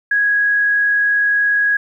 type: tone with frequency modulation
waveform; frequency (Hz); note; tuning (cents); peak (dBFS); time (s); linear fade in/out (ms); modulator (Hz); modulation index
sine; 1659; G#6; -2; -12; 0.11-1.77; 5; 43.2; 0.22
effects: 9-bit